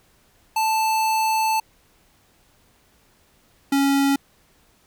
square tone pair in turn, 880 / 277.2 Hz, A5 / C#4, 0 / 0 cents, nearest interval octave + minor sixth, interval 2000 cents, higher first, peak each -19 / -17 dBFS, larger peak second, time 0.56-1.6 / 3.72-4.16 s, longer first, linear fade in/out 5 ms, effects pink hiss -59 dBFS RMS until 4.86 s

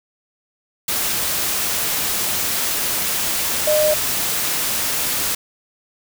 sine tone in noise, 610 Hz, D#5, 34 cents flat, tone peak -14 dBFS, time 3.67-3.94 s, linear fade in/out 5 ms, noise white, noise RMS -21 dBFS, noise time 0.88-5.35 s, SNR +4 dB, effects none

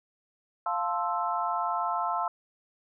sine chord, F major seventh, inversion none, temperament equal, 698.5 / 880 / 1046.5 / 1318.5 Hz, F5 / A5 / C6 / E6, 0 / 0 / 0 / 0 cents, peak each -32 dBFS, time 0.66-2.28 s, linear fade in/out 2 ms, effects none

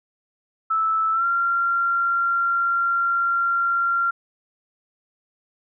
sine tone with pitch glide, 1313 to 1379.1 Hz, E6 to F6, -7 to -22 cents, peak -18 dBFS, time 0.7-4.11 s, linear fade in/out 10 ms, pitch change +85 cents, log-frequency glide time 1.12-1.25 s, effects none

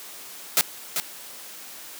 white noise with echo, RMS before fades -18 dBFS, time 0.57-0.61 s, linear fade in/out 0 ms, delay 390 ms, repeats 1, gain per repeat -7 dB, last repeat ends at 1 s, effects white hiss -41 dBFS RMS until 1.99 s + high-pass 200 Hz 12 dB/octave

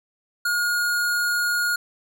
square tone, 1433 Hz, F6, 44 cents sharp, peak -21 dBFS, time 0.45-1.76 s, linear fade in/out 5 ms, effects none

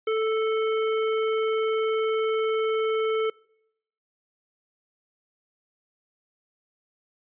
square tone, 440.1 Hz, A4, in tune, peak -23 dBFS, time 0.07-3.3 s, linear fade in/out 5 ms, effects noise-tail reverb RT60 0.8 s tail -26 dB re dry + resampled to 8000 Hz

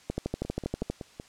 two click trains, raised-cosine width 2 ms, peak -23 / -16 dBFS, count 5 / 11, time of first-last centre 0.45-1.199 / 0.1-0.9 s, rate 5.34 / 12.5 Hz, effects white hiss -56 dBFS RMS until 1.28 s + low-pass 7000 Hz 12 dB/octave

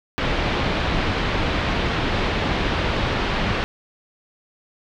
pink low-pass noise, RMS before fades -22 dBFS, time 0.18-3.64 s, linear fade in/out 0 ms, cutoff 3800 Hz, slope 24 dB/octave, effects none

